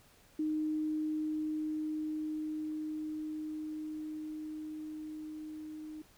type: tone with level ramp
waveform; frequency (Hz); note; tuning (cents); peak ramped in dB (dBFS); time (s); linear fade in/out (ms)
sine; 308.6; D#4; -14; -30 to -42; 0.39-6.02; 5
effects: pink hiss -63 dBFS RMS until 6.17 s